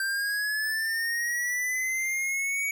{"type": "linear sweep", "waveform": "square", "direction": "up", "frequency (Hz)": [1568, 2264], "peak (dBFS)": -27, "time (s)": [0, 2.71], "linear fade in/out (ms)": 2, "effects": []}